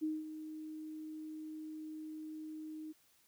sine tone with ADSR envelope, 311.1 Hz, D#4, in tune, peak -32 dBFS, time 0.01-2.93 s, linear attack 26 ms, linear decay 200 ms, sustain -11 dB, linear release 21 ms, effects white hiss -70 dBFS RMS until 3.27 s

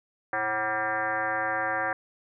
sine tone with frequency modulation, 1174.7 Hz, D6, in tune, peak -25 dBFS, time 0.33-1.93 s, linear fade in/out 2 ms, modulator 211 Hz, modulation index 3.2, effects none

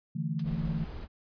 sine chord, D suspended second, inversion none, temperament equal, 146.83 / 164.81 / 220 Hz, D3 / E3 / A3, 0 / 0 / 0 cents, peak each -34 / -32 / -37 dBFS, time 0.15-0.85 s, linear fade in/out 10 ms
white noise with exponential decay, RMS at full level -41 dBFS, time 0.39-0.46 s, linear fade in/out 5 ms, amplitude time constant 15 ms
brown noise, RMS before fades -39 dBFS, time 0.43-1.08 s, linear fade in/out 50 ms
effects resampled to 11025 Hz

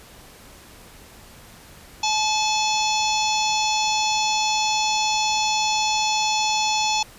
harmonic tone with a mistuned harmonic, 860 Hz, A5, 40 cents flat, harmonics 1 / 3 / 4 / 5 / 6 / 7 / 8, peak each -22 / -27 / -28 / -29 / -30 / -30 / -31 dBFS, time 2.03-7.03 s, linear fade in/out 5 ms, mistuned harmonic 6, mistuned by +61 cents, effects pink hiss -46 dBFS RMS until 7.18 s + resampled to 32000 Hz

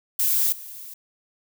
violet noise with level steps, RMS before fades -21 / -39 dBFS, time 0.19-0.94 s, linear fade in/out 5 ms, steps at 0.52 s, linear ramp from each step 5 ms, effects none

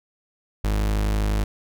40% pulse tone, 51.91 Hz, G#1, in tune, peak -19 dBFS, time 0.64-1.44 s, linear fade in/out 5 ms, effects none

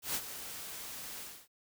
white noise with ADSR envelope, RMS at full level -33 dBFS, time 0.02-1.48 s, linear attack 130 ms, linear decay 51 ms, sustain -11 dB, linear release 280 ms, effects none

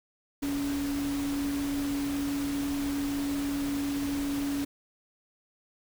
sine tone in noise, 282.5 Hz, C#4, 33 cents sharp, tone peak -28 dBFS, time 0.42-4.65 s, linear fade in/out 10 ms, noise pink, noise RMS -39 dBFS, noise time 0.42-4.65 s, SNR +8 dB, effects none

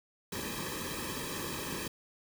pink noise with comb filter, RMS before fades -38 dBFS, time 0.32-1.88 s, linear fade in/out 5 ms, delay 1.4 ms, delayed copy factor -0.95, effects none

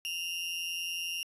35% pulse tone with amplitude modulation, 2800 Hz, F7, 4 cents sharp, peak -29 dBFS, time 0.05-1.23 s, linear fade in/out 0 ms, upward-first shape sine, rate 171 Hz, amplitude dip 65%, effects resampled to 32000 Hz

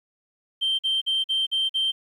sine tone bursts, 3136 Hz, G7, in tune, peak -19 dBFS, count 6, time 0.61-1.92 s, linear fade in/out 20 ms, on 180 ms, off 46 ms, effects tanh soft clip ceiling -18 dBFS + 10-bit

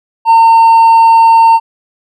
sine tone with hard clipping, 910 Hz, A#5, 42 cents flat, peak -3 dBFS, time 0.25-1.6 s, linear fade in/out 50 ms, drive 2 dB, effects none

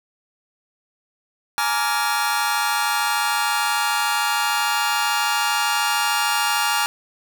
sawtooth chord, Bb dominant seventh, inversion third, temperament just, 839.1 / 932.3 / 1165.4 / 1398.5 Hz, Ab5 / Bb5 / D6 / F6, +18 / 0 / -14 / +2 cents, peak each -20 / -22 / -23 / -20 dBFS, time 1.58-6.86 s, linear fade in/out 0 ms, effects none

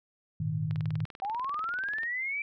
sine chord, Ab suspended second, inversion none, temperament equal, 103.83 / 116.54 / 155.56 Hz, Ab2 / Bb2 / Eb3, 0 / 0 / 0 cents, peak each -35 / -35 / -30 dBFS, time 0.4-1.05 s, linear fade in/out 5 ms
click train, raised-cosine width 0.3 ms, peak -28 dBFS, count 28, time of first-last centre 0.71-2.034 s, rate 20.4 Hz
sine linear sweep, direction up, 756 to 2349 Hz, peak -30 dBFS, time 1.22-2.42 s, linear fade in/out 2 ms
effects none

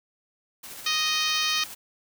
white noise with tremolo, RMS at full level -40 dBFS, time 0.63-1.75 s, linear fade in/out 10 ms, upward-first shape square, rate 14 Hz, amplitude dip 25%
harmonic tone, 622.3 Hz, D#5, in tune, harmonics 2 / 3 / 4 / 5 / 6 / 7 / 8 / 9 / 10, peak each -32 / -33 / -30 / -30 / -30 / -31 / -34 / -34 / -36 dBFS, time 0.86-1.64 s, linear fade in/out 5 ms
effects none

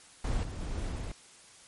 brown noise with level steps, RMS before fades -30 / -39 / -36 / -34 / -36 dBFS, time 0.24-1.12 s, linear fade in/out 5 ms, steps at 0.43 / 0.6 / 0.75 / 0.91 s, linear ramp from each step 5 ms, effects white hiss -55 dBFS RMS until 1.67 s + MP3 48 kbps

